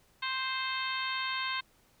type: harmonic tone with a mistuned harmonic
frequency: 523.3 Hz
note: C5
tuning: in tune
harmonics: 2 / 3 / 4 / 5 / 6 / 7 / 8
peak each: -36 / -38 / -39 / -40 / -41 / -41 / -42 dBFS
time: 0.22-1.61 s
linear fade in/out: 10 ms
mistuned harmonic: 8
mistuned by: +47 cents
effects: pink hiss -66 dBFS RMS until 2 s